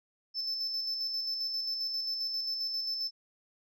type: tone with tremolo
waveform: sine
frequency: 5274 Hz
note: E8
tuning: in tune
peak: -28 dBFS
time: 0.34-3.11 s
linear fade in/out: 50 ms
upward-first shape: square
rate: 7.5 Hz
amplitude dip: 40%
effects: tanh soft clip ceiling -29 dBFS